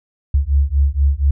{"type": "beating tone pair", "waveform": "sine", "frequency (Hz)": [68.1, 72.3], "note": ["C#2", "D2"], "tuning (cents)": [-30, -27], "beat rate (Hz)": 4.2, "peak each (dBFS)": -15, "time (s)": [0.34, 1.31], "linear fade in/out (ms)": 5, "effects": []}